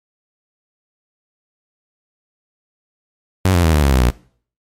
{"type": "tone with pitch steps", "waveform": "sawtooth", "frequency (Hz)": [94, 87.2, 80.89, 75.04, 69.61, 64.58, 59.9], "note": ["F#2", "F2", "E2", "D2", "C#2", "C2", "A#1"], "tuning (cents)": [28, -2, -32, 38, 8, -22, 48], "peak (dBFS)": -7, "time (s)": [3.45, 4.101], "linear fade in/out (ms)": 0, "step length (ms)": 93, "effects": ["noise-tail reverb RT60 0.5 s tail -22 dB re dry", "MP3 64 kbps"]}